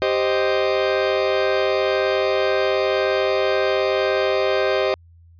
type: chord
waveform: 40% pulse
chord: C minor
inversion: second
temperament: equal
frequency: 392 / 523.3 / 622.3 Hz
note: G4 / C5 / Eb5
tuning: 0 / 0 / 0 cents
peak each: -21 dBFS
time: 0.02-4.94 s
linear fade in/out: 0 ms
effects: added 84 Hz sine -46 dBFS peak until 5.39 s + resampled to 11025 Hz